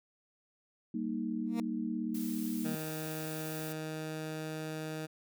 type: chord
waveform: sine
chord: Eb major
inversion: first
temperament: equal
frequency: 196 / 233.1 / 311.1 Hz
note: G3 / Bb3 / Eb4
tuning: 0 / 0 / 0 cents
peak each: -39 / -35 / -38 dBFS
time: 0.94-2.75 s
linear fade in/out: 5 ms
type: tone with exponential growth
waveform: 15% pulse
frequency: 233.1 Hz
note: A#3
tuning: in tune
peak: -29 dBFS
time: 1.46-1.6 s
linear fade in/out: 2 ms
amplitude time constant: 30 ms
type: noise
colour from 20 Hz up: blue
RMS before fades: -46 dBFS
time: 2.14-3.73 s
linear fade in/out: 10 ms
type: tone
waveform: 15% pulse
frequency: 156.6 Hz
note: D#3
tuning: 11 cents sharp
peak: -31 dBFS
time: 2.64-5.07 s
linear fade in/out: 20 ms
effects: none